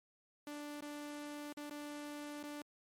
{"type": "tone with dropouts", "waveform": "sawtooth", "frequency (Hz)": 293.7, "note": "D4", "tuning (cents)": 0, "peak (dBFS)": -40, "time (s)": [0.47, 2.62], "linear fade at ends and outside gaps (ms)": 2, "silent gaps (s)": [[0.807, 0.822], [1.527, 1.571], [1.698, 1.709], [2.43, 2.436]], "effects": ["MP3 64 kbps"]}